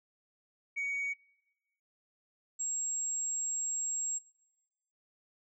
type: tone pair in turn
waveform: sine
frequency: 2245 / 7580 Hz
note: C#7 / A#8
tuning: +21 / +28 cents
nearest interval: octave + major sixth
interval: 2107 cents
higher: second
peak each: -30 / -30 dBFS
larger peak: neither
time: 0.76-1.14 / 2.59-4.19 s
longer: second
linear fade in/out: 20 ms
effects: noise-tail reverb RT60 1.0 s tail -23 dB re dry + tanh soft clip ceiling -30 dBFS